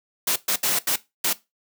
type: noise bursts at uneven times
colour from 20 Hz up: white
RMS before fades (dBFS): -22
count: 5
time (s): 0.27-0.36 / 0.48-0.56 / 0.63-0.79 / 0.87-0.96 / 1.24-1.33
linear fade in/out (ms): 5
effects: noise-tail reverb RT60 0.2 s tail -17 dB re dry + high-pass 150 Hz 12 dB/octave